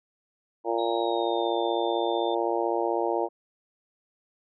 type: harmonic tone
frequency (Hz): 115.8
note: A#2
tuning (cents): -11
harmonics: 3 / 4 / 5 / 6 / 7 / 8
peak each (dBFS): -29 / -30 / -31 / -32 / -32 / -33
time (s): 0.64-3.29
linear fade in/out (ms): 50
type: tone with pitch glide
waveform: sine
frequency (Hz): 3816 to 3560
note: A#7 to A7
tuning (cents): +40 to +20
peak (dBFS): -38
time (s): 0.78-2.35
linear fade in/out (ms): 10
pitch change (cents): -120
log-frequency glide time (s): 1-1.56
effects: none